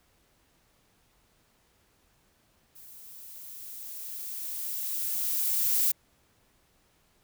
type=noise with level ramp; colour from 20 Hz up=violet; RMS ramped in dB=-50 to -24 dBFS; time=2.75-5.92 s; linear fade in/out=10 ms; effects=pink hiss -67 dBFS RMS until 7.23 s